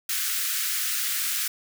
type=high-pass noise; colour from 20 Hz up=white; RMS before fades=-27 dBFS; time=0.09-1.48 s; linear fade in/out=5 ms; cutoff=1300 Hz; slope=48 dB/octave; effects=none